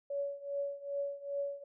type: tone with tremolo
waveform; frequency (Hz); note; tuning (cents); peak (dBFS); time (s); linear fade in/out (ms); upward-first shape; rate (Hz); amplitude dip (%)
sine; 564; C#5; +30; -31; 0.1-1.64; 5; triangle; 2.5; 90
effects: none